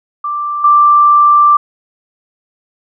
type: tone with level steps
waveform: sine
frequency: 1177 Hz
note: D6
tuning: 3 cents sharp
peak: -15 / -4 dBFS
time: 0.24-1.57 s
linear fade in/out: 5 ms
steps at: 0.64 s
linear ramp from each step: 5 ms
effects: none